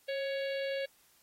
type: harmonic tone with a mistuned harmonic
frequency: 558 Hz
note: C#5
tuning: 11 cents sharp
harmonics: 1 / 3 / 4 / 5 / 6 / 7 / 8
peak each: -33 / -43 / -45 / -47 / -49 / -50 / -51 dBFS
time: 0.08-0.86 s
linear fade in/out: 10 ms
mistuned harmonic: 1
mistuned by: -41 cents
effects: white hiss -66 dBFS RMS until 1.22 s + AAC 48 kbps